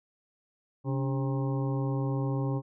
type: harmonic tone with a mistuned harmonic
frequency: 133.9 Hz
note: C3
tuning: 40 cents sharp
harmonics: 1 / 2 / 3 / 4 / 6 / 7 / 8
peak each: -28 / -34 / -38 / -40 / -44 / -45 / -46 dBFS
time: 0.84-2.62 s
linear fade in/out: 50 ms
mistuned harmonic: 2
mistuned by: +91 cents
effects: none